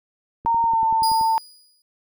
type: click train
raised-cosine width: 3 ms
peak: -25 dBFS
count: 9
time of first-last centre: 0.45-1.212 s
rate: 10.5 Hz
type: tone with pitch glide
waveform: sine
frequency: 922 to 895.8 Hz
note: A#5 to A5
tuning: -19 to +31 cents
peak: -16 dBFS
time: 0.46-1.38 s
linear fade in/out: 0 ms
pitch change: -50 cents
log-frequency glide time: 0.65-0.81 s
type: tone with exponential decay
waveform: sawtooth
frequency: 4911 Hz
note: D#8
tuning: 23 cents flat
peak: -19 dBFS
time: 1.03-1.82 s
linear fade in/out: 2 ms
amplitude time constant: 170 ms
effects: none